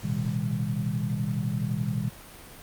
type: tone cluster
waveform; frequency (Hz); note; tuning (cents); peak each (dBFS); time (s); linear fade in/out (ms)
sine; 116.8 / 128.6 / 158.3 / 200.3; A#2 / C3 / D#3 / G3; +4 / -30 / +30 / +38; -31; 0.03-2.1; 20
effects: pink hiss -46 dBFS RMS until 2.62 s + Opus 48 kbps